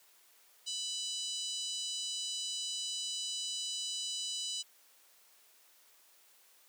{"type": "harmonic tone with a mistuned harmonic", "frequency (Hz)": 992, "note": "B5", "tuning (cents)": 7, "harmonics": [3, 4, 5, 6, 7, 8, 9], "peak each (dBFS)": [-41, -41, -44, -46, -45, -48, -47], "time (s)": [0.66, 4.63], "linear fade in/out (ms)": 20, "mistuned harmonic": 9, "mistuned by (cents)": -57, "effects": ["white hiss -64 dBFS RMS until 6.68 s", "high-pass 400 Hz 12 dB/octave"]}